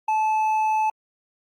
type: tone with hard clipping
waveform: sine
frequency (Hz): 868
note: A5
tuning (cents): -24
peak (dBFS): -20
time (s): 0.08-0.9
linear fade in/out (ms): 5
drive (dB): 4
effects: Opus 48 kbps